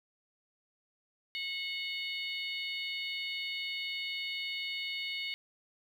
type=harmonic tone with a mistuned harmonic; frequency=736 Hz; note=F#5; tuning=9 cents flat; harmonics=3 / 4 / 5 / 6; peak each=-38 / -40 / -42 / -44 dBFS; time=1.35-5.34 s; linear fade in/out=0 ms; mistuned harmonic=3; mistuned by=-22 cents; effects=10-bit